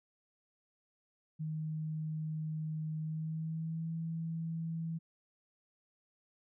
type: tone with pitch glide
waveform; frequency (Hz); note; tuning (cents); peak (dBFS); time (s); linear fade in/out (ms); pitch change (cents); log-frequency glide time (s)
sine; 156.2 to 163.68; D#3 to E3; +7 to -12; -35; 1.39-4.99; 20; +81; 2.99-3.92
effects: none